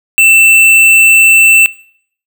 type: tone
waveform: square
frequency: 2671 Hz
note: E7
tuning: 22 cents sharp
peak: -4 dBFS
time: 0.18-1.66 s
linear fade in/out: 0 ms
effects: noise-tail reverb RT60 0.6 s tail -20 dB re dry